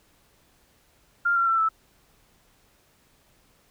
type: tone with pitch steps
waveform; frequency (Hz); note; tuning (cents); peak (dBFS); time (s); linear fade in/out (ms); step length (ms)
sine; 1396.9 / 1368.9 / 1341.5 / 1314.7; F6 / F6 / E6 / E6; 0 / -35 / +30 / -5; -19; 1.25-1.69; 10; 110
effects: pink hiss -62 dBFS RMS until 3.7 s